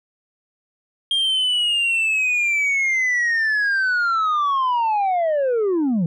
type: linear sweep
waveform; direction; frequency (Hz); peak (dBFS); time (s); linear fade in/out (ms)
sine; down; 3224 to 155.56; -14; 1.11-6.06; 2
effects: tanh soft clip ceiling -16 dBFS